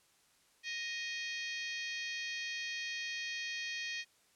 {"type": "harmonic tone with a mistuned harmonic", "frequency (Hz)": 622.3, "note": "D#5", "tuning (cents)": 0, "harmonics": [3, 4, 5, 6, 7, 8, 9, 10], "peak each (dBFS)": [-42, -42, -46, -52, -47, -54, -51, -54], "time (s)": [0.63, 4.05], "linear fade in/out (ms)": 50, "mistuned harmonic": 5, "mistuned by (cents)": 62, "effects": ["white hiss -69 dBFS RMS until 4.35 s", "low-pass 10000 Hz 12 dB/octave"]}